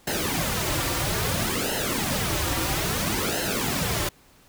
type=noise with flanger; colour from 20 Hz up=pink; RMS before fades=-26 dBFS; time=0.07-4.09 s; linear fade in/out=5 ms; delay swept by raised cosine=0.85 to 4.75 ms; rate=0.6 Hz; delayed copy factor=-0.75; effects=pink hiss -56 dBFS RMS until 4.48 s